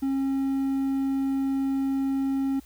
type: tone with hard clipping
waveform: triangle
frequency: 270.9 Hz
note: C#4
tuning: 40 cents flat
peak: -24 dBFS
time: 0.02-2.6 s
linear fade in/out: 10 ms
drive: 6 dB
effects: added 60 Hz sine -51 dBFS peak until 2.65 s + white hiss -57 dBFS RMS until 2.65 s